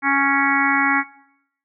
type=harmonic tone; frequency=277.2 Hz; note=C#4; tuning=in tune; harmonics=1 / 3 / 4 / 5 / 6 / 7 / 8; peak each=-23 / -23 / -23 / -23 / -23 / -23 / -23 dBFS; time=0.02-1.04 s; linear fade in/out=50 ms; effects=noise-tail reverb RT60 0.7 s tail -17 dB re dry